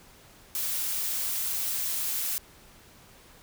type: noise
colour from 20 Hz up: blue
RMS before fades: -30 dBFS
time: 0.55-2.38 s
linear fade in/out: 0 ms
effects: pink hiss -54 dBFS RMS until 3.42 s